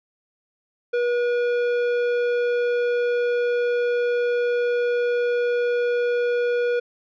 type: tone with tanh clipping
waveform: triangle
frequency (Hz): 483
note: B4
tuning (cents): -39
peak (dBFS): -21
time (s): 0.93-6.8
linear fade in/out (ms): 10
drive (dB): 16
effects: none